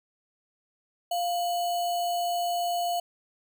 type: tone with sample-and-hold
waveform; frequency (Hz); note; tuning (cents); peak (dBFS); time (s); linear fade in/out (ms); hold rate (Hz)
sine; 698.5; F5; 0; -25; 1.11-3; 5; 3675
effects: none